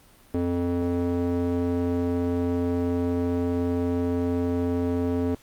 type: tone with band-pass filter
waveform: square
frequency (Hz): 87.31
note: F2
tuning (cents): 0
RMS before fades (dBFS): -25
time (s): 0.34-5.35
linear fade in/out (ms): 5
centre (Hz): 340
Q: 2
effects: pink hiss -55 dBFS RMS until 5.42 s + Opus 32 kbps